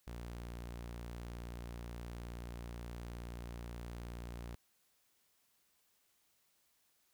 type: tone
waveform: sawtooth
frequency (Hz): 58.9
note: A#1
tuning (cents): +19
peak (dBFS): -40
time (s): 0.07-4.55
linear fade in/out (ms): 0
effects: white hiss -75 dBFS RMS until 7.13 s